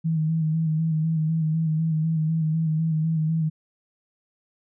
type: tone with vibrato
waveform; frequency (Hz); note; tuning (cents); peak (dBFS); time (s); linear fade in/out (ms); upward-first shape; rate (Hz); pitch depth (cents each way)
sine; 159.2; D#3; +40; -20; 0.04-3.5; 20; square; 4; 32
effects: none